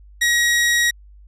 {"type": "tone", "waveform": "sawtooth", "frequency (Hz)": 1900, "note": "A#6", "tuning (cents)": 33, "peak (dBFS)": -11, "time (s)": [0.21, 0.91], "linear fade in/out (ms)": 10, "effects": ["added 50 Hz sine -42 dBFS peak until 1.27 s", "low-pass 11000 Hz 12 dB/octave"]}